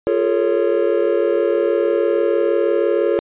triangle chord, Bb minor seventh, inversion second, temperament equal with one note detuned, 349.2 / 415.3 / 455 / 554.4 Hz, F4 / Ab4 / Bb4 / Db5, 0 / 0 / -42 / 0 cents, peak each -18 dBFS, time 0.07-3.19 s, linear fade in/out 0 ms, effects resampled to 8000 Hz

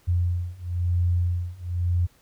sine beating tone pair, 87.31 / 88.31 Hz, F2 / F2, 0 / +20 cents, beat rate 1 Hz, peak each -25 / -24 dBFS, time 0.07-2.07 s, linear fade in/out 20 ms, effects pink hiss -60 dBFS RMS until 2.21 s

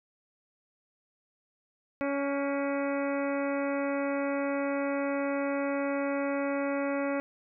harmonic tone with a mistuned harmonic, 280.1 Hz, C#4, 18 cents sharp, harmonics 1 / 2 / 3 / 4 / 5 / 6 / 7 / 8 / 9, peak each -31 / -31 / -41 / -41 / -41 / -47 / -43 / -45 / -47 dBFS, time 2.01-7.2 s, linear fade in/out 0 ms, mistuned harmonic 6, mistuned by -47 cents, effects none

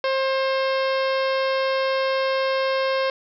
harmonic tone, 532 Hz, C5, 29 cents sharp, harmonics 1 / 2 / 3 / 4 / 5 / 6 / 7 / 8 / 9 / 10, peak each -21 / -27 / -31 / -33 / -35 / -37 / -38 / -39 / -40 / -41 dBFS, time 0.04-3.1 s, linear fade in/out 2 ms, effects none

